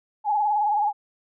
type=tone with vibrato; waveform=sine; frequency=835 Hz; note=G#5; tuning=9 cents sharp; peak=-19 dBFS; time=0.24-0.93 s; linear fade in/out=50 ms; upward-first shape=sine; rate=19 Hz; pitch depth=60 cents each way; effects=none